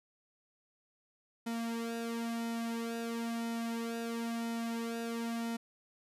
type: tone with flanger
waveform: sawtooth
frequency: 231.1 Hz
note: A#3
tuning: 15 cents flat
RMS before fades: -37 dBFS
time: 1.46-5.57 s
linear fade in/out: 10 ms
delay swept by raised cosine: 1.8 to 3.4 ms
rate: 0.99 Hz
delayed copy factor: -0.75
effects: resampled to 32000 Hz